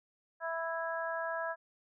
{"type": "harmonic tone", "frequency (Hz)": 329.6, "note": "E4", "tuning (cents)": 0, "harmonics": [2, 3, 4, 5], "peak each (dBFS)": [-37, -40, -42, -39], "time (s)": [0.4, 1.56], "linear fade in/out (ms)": 50, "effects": []}